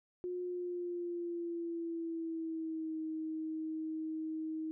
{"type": "tone with pitch glide", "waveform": "sine", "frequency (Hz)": [359, 316.2], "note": ["F4", "D#4"], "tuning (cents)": [48, 28], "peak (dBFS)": -36, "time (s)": [0.24, 4.71], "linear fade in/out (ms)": 0, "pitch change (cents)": -220, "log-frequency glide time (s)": [0.42, 2.99], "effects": []}